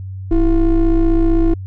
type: ring-modulated tone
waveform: triangle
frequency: 178.8 Hz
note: F3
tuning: 41 cents sharp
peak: -5 dBFS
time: 0.31-1.54 s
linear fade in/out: 5 ms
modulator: 151 Hz
effects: added 95 Hz sine -25 dBFS peak until 1.66 s